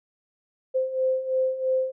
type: beating tone pair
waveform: sine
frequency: 518 / 521 Hz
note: C5 / C5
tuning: -17 / -7 cents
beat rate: 3 Hz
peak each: -28 / -23 dBFS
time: 0.74-1.92 s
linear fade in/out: 20 ms
effects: none